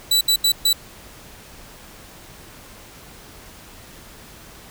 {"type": "tone bursts at uneven times", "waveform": "sawtooth", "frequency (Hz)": 3951, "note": "B7", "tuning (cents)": 0, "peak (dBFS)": -11, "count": 4, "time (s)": [[0.11, 0.21], [0.28, 0.36], [0.44, 0.52], [0.65, 0.73]], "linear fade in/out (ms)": 5, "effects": ["pink hiss -43 dBFS RMS until 4.7 s"]}